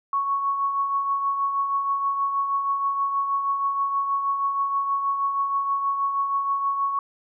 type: tone with tremolo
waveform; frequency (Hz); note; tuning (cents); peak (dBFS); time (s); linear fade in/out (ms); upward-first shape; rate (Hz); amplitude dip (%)
sine; 1109; C#6; 0; -19; 0.13-6.99; 2; triangle; 6.3; 50
effects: none